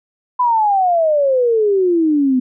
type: exponential sweep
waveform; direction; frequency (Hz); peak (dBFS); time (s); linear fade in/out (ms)
sine; down; 1011 to 249.3; -11; 0.39-2.4; 10
effects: none